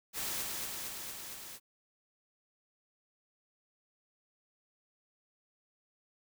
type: noise with echo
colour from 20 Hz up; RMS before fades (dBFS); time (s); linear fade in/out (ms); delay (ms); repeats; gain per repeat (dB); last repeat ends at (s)
white; -37; 0.13-0.45; 50; 230; 5; -2; 1.6
effects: none